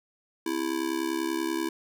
square tone with amplitude modulation, 329.6 Hz, E4, in tune, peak -24 dBFS, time 0.46-1.69 s, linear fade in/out 5 ms, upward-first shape sine, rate 70.3 Hz, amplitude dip 85%, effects none

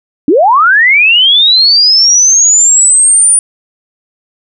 sine linear sweep, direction up, 259.1 to 9490 Hz, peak -3 dBFS, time 0.28-3.39 s, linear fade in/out 2 ms, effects none

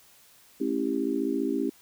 sine chord, A dominant seventh, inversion none, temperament just, 220 / 275 / 330 / 396 Hz, A3 / C#4 / E4 / G4, 0 / -14 / +2 / +18 cents, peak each -34 / -28 / -31 / -31 dBFS, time 0.6-1.7 s, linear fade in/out 10 ms, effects white hiss -57 dBFS RMS until 1.81 s

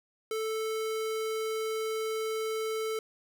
square tone, 440 Hz, A4, in tune, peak -31 dBFS, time 0.31-2.99 s, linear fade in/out 2 ms, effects none

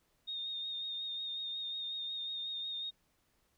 sine tone with vibrato, 3685 Hz, A#7, 21 cents flat, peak -37 dBFS, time 0.27-2.91 s, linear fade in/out 20 ms, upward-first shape sine, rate 5.5 Hz, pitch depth 26 cents each way, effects pink hiss -75 dBFS RMS until 3.57 s

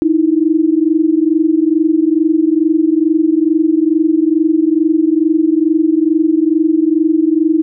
sine tone pair together, 307.2 / 329.5 Hz, D#4 / E4, -22 / -1 cents, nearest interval minor second, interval 121 cents, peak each -12 dBFS, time 0.02-7.62 s, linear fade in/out 0 ms, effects none

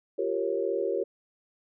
sine chord, G half-diminished seventh, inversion third, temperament equal with one note detuned, 349.2 / 392 / 466.2 / 546.7 Hz, F4 / G4 / Bb4 / Db5, 0 / 0 / 0 / -24 cents, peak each -33 / -30 / -31 / -32 dBFS, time 0.18-1.04 s, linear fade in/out 10 ms, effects none

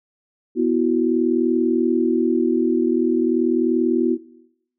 sine chord, B suspended fourth, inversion none, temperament equal, 246.9 / 329.6 / 370 Hz, B3 / E4 / F#4, 0 / 0 / 0 cents, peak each -20 dBFS, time 0.55-4.18 s, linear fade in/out 50 ms, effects noise-tail reverb RT60 0.9 s tail -20 dB re dry

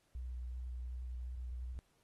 sine tone with vibrato, 61.74 Hz, B1, in tune, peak -40 dBFS, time 0.15-1.79 s, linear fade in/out 0 ms, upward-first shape square, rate 2.7 Hz, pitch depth 11 cents each way, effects pink hiss -75 dBFS RMS until 2.03 s + AAC 32 kbps

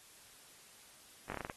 slowing click train, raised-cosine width 0.5 ms, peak -25 dBFS, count 7, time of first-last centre 1.3-1.499 s, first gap 20 ms, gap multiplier 1.2, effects white hiss -59 dBFS RMS until 1.56 s + AAC 32 kbps

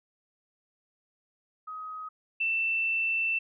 sine tone pair in turn, 1261 / 2672 Hz, D#6 / E7, +23 / +23 cents, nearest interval octave + minor second, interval 1300 cents, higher second, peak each -36 / -25 dBFS, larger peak second, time 1.67-2.09 / 2.4-3.39 s, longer second, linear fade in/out 10 ms, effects none

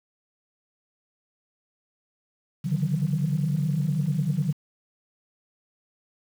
sine tone cluster, 139.9 / 150.1 / 159.8 / 186.2 Hz, C#3 / D3 / D#3 / F#3, +16 / +38 / +47 / +11 cents, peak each -27 / -26 / -28 / -28 dBFS, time 2.64-4.53 s, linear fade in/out 20 ms, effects tanh soft clip ceiling -15 dBFS + 8-bit

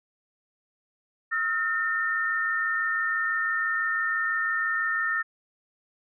sine tone cluster, 1290 / 1396 / 1812 Hz, E6 / F6 / A#6, -38 / -1 / -50 cents, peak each -32 / -32 / -25 dBFS, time 1.31-5.23 s, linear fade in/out 20 ms, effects none

